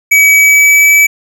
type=tone with pitch glide; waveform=square; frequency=2278 to 2298 Hz; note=C#7 to D7; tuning=+47 to -38 cents; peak=-4 dBFS; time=0.11-1.07 s; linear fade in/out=10 ms; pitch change=+15 cents; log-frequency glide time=0.35-0.92 s; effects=none